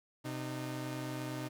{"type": "tone pair together", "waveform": "sawtooth", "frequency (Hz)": [128.4, 305.4], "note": ["C3", "D#4"], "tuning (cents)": [-32, -32], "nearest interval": "octave + minor third", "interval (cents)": 1500, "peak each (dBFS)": [-36, -37], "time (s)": [0.24, 1.49], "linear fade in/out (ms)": 20, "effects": []}